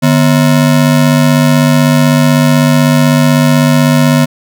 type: ring-modulated tone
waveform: square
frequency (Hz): 199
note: G3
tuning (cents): +26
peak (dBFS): -3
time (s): 0.02-4.26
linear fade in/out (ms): 20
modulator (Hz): 48
effects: none